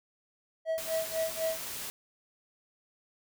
triangle tone with tremolo, 646 Hz, E5, 35 cents flat, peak -25 dBFS, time 0.65-1.62 s, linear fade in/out 50 ms, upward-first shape sine, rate 4 Hz, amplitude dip 95%
white noise, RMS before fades -39 dBFS, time 0.78-1.9 s, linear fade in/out 0 ms
effects none

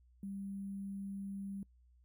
sine tone with sample-and-hold, 196.9 Hz, G3, 8 cents sharp, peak -40 dBFS, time 0.23-1.63 s, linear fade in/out 2 ms, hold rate 11025 Hz, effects noise-tail reverb RT60 0.1 s tail -26 dB re dry + added 61 Hz sine -63 dBFS peak until 2.04 s

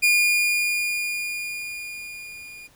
40% pulse tone with level ramp, 2427 Hz, D#7, 44 cents flat, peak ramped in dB -14 to -39 dBFS, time 0.02-2.68 s, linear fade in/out 20 ms, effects pink hiss -56 dBFS RMS until 2.75 s

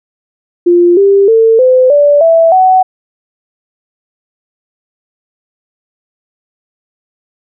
sine tone with pitch steps, 349.2 / 396.5 / 450.2 / 511.3 / 580.5 / 659.2 / 748.5 Hz, F4 / G4 / A4 / C5 / D5 / E5 / F#5, 0 / +20 / +40 / -40 / -20 / 0 / +20 cents, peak -3 dBFS, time 0.66-2.83 s, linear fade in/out 10 ms, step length 310 ms, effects none

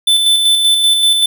square tone with tremolo, 3520 Hz, A7, in tune, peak -8 dBFS, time 0.07-1.26 s, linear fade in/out 5 ms, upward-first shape square, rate 5.2 Hz, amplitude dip 35%, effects none

